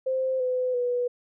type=tone with pitch steps; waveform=sine; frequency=522 / 505.7 / 489.9 Hz; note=C5 / B4 / B4; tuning=-4 / +41 / -14 cents; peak=-23 dBFS; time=0.06-1.08 s; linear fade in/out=10 ms; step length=340 ms; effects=none